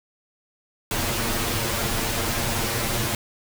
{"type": "noise with comb filter", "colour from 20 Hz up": "pink", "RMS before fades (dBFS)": -25, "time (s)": [0.91, 3.15], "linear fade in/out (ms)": 2, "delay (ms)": 8.7, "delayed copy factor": 0.8, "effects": []}